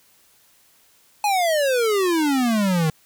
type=exponential sweep; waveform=square; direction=down; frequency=850 to 152.6 Hz; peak=-18 dBFS; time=1.24-2.9 s; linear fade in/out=2 ms; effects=white hiss -57 dBFS RMS until 3.05 s